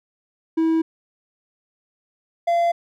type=tone pair in turn; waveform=triangle; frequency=324.1 / 685.1 Hz; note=E4 / F5; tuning=-29 / -33 cents; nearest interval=octave + minor second; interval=1296 cents; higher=second; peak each=-14 dBFS; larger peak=neither; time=0.57-0.82 / 2.47-2.72 s; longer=neither; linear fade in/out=10 ms; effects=none